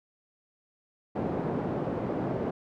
pink band-pass noise, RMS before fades -31 dBFS, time 1.15-2.51 s, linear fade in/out 10 ms, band 170 to 590 Hz, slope 12 dB/octave, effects none

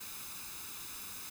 white noise with comb filter, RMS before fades -45 dBFS, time 0-1.3 s, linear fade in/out 10 ms, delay 0.79 ms, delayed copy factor +0.6, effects none

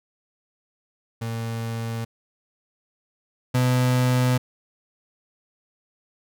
35% pulse tone pair in turn, 114.5 / 126.04 Hz, A#2 / B2, -31 / +36 cents, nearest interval major second, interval 167 cents, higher second, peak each -25 / -16 dBFS, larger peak second, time 1.21-2.05 / 3.54-4.38 s, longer neither, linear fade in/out 10 ms, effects none

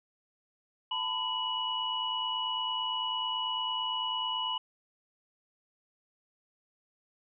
sine tone cluster, 896 / 1005 / 2932 Hz, A5 / B5 / F#7, +31 / +30 / -16 cents, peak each -38 / -35 / -32 dBFS, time 0.91-4.58 s, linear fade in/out 5 ms, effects none

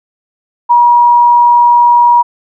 sine tone, 958 Hz, A#5, 47 cents sharp, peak -3 dBFS, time 0.69-2.23 s, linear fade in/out 20 ms, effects none

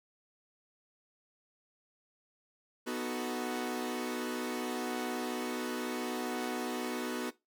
sawtooth chord, B dominant seventh, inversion none, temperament equal with one note detuned, 246.9 / 311.1 / 370 / 437.5 Hz, B3 / D#4 / F#4 / A4, 0 / 0 / 0 / -10 cents, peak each -33 / -38 / -34 / -39 dBFS, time 2.86-7.31 s, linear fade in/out 20 ms, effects noise-tail reverb RT60 0.2 s tail -18 dB re dry + MP3 96 kbps

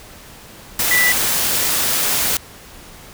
sine tone in noise, 1975.5 Hz, B6, in tune, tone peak -13 dBFS, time 0.91-1.12 s, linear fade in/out 2 ms, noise white, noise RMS -18 dBFS, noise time 0.79-2.37 s, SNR +2 dB, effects pink hiss -40 dBFS RMS until 3.13 s

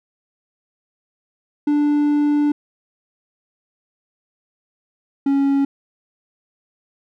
triangle tone pair in turn, 293.7 / 277.1 Hz, D4 / C#4, 0 / -1 cents, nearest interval minor second, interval 101 cents, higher first, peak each -12 dBFS, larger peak neither, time 1.67-2.52 / 5.26-5.65 s, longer first, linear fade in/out 5 ms, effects none

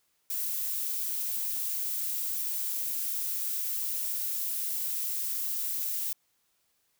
violet noise, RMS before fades -32 dBFS, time 0.3-6.13 s, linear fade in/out 2 ms, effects white hiss -73 dBFS RMS until 6.99 s

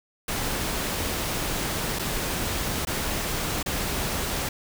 pink noise with dropouts, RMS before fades -28 dBFS, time 0.28-4.49 s, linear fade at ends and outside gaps 5 ms, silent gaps 1.989-1.993 / 2.851-2.87 / 3.629-3.66 s, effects none

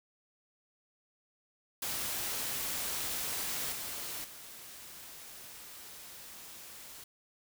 white noise with level steps, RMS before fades -36 / -40 / -49 dBFS, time 1.82-7.04 s, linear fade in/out 5 ms, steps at 3.72 / 4.24 s, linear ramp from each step 5 ms, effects none

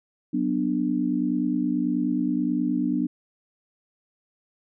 sine chord, B minor, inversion second, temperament just, 185.21 / 246.9 / 296.3 Hz, F#3 / B3 / D4, +2 / 0 / +15 cents, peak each -29 / -25 / -25 dBFS, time 0.33-3.07 s, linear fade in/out 10 ms, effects none

